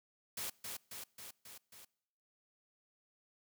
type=noise with echo; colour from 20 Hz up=white; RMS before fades=-41 dBFS; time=0.37-0.5 s; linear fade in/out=5 ms; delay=270 ms; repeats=5; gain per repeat=-3 dB; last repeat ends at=1.85 s; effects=noise-tail reverb RT60 0.8 s tail -25 dB re dry